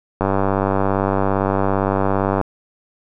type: click train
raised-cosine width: 1 ms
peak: -4 dBFS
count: 216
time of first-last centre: 0.21-2.413 s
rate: 97.6 Hz
effects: none